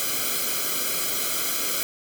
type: noise with comb filter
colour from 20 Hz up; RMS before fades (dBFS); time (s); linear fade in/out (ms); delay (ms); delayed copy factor
white; -26; 0-1.83; 0; 1.1; -1
effects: none